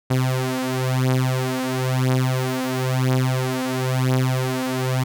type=beating tone pair; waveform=sawtooth; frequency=128.6 / 129.59 Hz; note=C3 / C3; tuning=-30 / -16 cents; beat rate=0.99 Hz; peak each=-18 dBFS; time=0.1-5.04 s; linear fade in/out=10 ms; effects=none